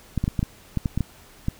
clicks, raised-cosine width 5 ms, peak -10 dBFS, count 10, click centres 0.177 / 0.24 / 0.279 / 0.392 / 0.429 / 0.773 / 0.858 / 0.976 / 1.007 / 1.484 s, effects pink hiss -50 dBFS RMS until 1.59 s

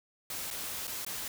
white noise with dropouts, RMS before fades -38 dBFS, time 0.3-1.28 s, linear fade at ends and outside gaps 2 ms, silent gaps 0.504-0.51 / 0.871-0.876 / 1.049-1.064 s, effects none

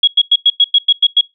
sine tone bursts, 3322 Hz, G#7, in tune, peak -5 dBFS, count 9, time 0.03-1.211 s, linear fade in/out 5 ms, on 45 ms, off 97 ms, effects noise-tail reverb RT60 0.2 s tail -22 dB re dry

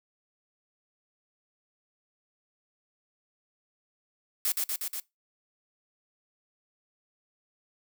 blue noise with echo, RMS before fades -27 dBFS, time 4.45-4.52 s, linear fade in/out 2 ms, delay 120 ms, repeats 4, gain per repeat -2 dB, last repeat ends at 5 s, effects noise-tail reverb RT60 0.2 s tail -22 dB re dry

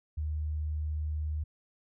sine tone, 76.4 Hz, D#2, 31 cents flat, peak -30 dBFS, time 0.17-1.44 s, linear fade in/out 10 ms, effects none

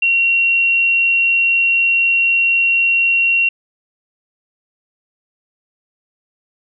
sine tone, 2742 Hz, F7, 32 cents flat, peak -11 dBFS, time 0.02-3.49 s, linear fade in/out 5 ms, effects none

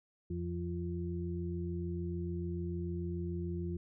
harmonic tone, 86.8 Hz, F2, 10 cents flat, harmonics 1 / 2 / 4, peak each -38 / -39 / -41 dBFS, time 0.3-3.77 s, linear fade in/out 5 ms, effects none

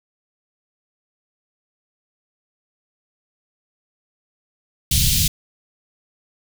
pink band-stop noise, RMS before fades -17 dBFS, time 4.91-5.28 s, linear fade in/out 5 ms, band 160 to 3200 Hz, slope 24 dB/octave, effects none

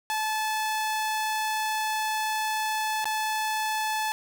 sawtooth tone with dropouts, 867 Hz, A5, 26 cents flat, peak -22 dBFS, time 0.1-4.12 s, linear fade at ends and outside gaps 0 ms, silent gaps 3.043-3.055 s, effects none

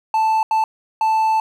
triangle tone bursts at uneven times, 880 Hz, A5, in tune, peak -12 dBFS, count 3, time 0.14-0.43 / 0.51-0.64 / 1.01-1.4 s, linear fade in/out 2 ms, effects 9-bit

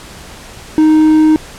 triangle tone, 311.1 Hz, D#4, in tune, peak -3 dBFS, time 0.78-1.36 s, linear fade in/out 0 ms, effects pink hiss -33 dBFS RMS until 1.58 s + low-pass 10000 Hz 12 dB/octave

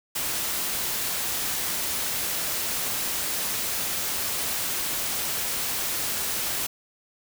white noise, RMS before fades -28 dBFS, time 0.15-6.67 s, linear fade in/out 10 ms, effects none

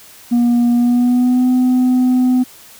sine tone with pitch glide, 239.4 to 252.6 Hz, A#3 to B3, +46 to +39 cents, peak -7 dBFS, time 0.31-2.44 s, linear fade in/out 20 ms, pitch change +93 cents, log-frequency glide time 0.73-1.47 s, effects tanh soft clip ceiling -9 dBFS + white hiss -41 dBFS RMS until 2.79 s

